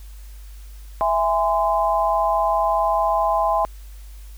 sine chord, E augmented, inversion none, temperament just, 659.3 / 824.1 / 1030.1 Hz, E5 / G#5 / B#5, 0 / -14 / -27 cents, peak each -21 dBFS, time 1.01-3.65 s, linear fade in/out 0 ms, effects added 50 Hz sine -36 dBFS peak until 4.37 s + white hiss -52 dBFS RMS until 4.37 s

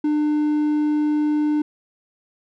triangle tone, 300 Hz, D4, 37 cents sharp, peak -15 dBFS, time 0.04-1.62 s, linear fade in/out 5 ms, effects none

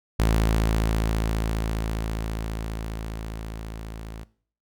sawtooth tone with level ramp, 54.8 Hz, A1, 6 cents flat, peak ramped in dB -14 to -32 dBFS, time 0.19-4.24 s, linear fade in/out 10 ms, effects noise-tail reverb RT60 0.5 s tail -20 dB re dry

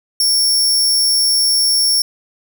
sawtooth tone, 5470 Hz, F8, 37 cents flat, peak -9 dBFS, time 0.2-2.02 s, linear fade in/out 2 ms, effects none

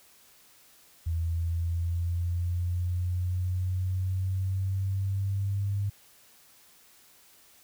sine exponential sweep, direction up, 82.41 to 100.7 Hz, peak -26 dBFS, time 1.06-5.9 s, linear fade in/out 10 ms, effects white hiss -58 dBFS RMS until 7.63 s

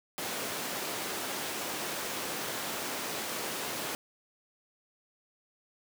pink high-pass noise, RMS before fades -36 dBFS, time 0.18-3.95 s, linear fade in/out 0 ms, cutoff 280 Hz, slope 12 dB/octave, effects none

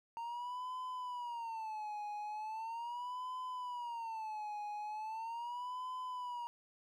triangle tone with vibrato, 919 Hz, A#5, 25 cents flat, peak -38 dBFS, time 0.17-6.47 s, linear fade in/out 0 ms, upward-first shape sine, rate 0.39 Hz, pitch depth 170 cents each way, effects none

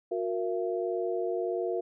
sine tone cluster, 363.3 / 464.7 / 674 Hz, F#4 / A#4 / E5, -32 / -5 / +38 cents, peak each -31 / -32 / -35 dBFS, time 0.11-1.81 s, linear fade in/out 10 ms, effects none

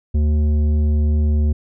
sine tone with tanh clipping, 75.2 Hz, D2, 42 cents sharp, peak -15 dBFS, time 0.14-1.53 s, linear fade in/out 10 ms, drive 10 dB, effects none

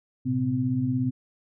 sine tone cluster, 113.4 / 130.3 / 255.7 Hz, A#2 / C3 / C4, -47 / -7 / -40 cents, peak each -31 / -27 / -25 dBFS, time 0.25-1.11 s, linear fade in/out 20 ms, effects none

